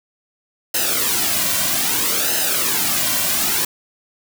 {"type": "noise with flanger", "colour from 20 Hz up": "white", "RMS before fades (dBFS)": -19, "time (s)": [0.74, 3.65], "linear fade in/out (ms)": 5, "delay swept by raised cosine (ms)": [0.87, 2.37], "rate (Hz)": 0.62, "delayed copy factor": -0.7, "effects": []}